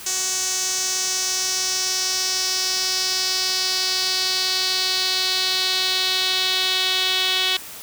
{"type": "tone with band-pass filter sweep", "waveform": "sawtooth", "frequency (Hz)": 373.6, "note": "F#4", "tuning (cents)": 17, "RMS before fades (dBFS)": -22, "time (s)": [0.06, 7.57], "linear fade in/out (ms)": 5, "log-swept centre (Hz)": [6600, 3500], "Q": 3.6, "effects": ["white hiss -37 dBFS RMS until 7.82 s"]}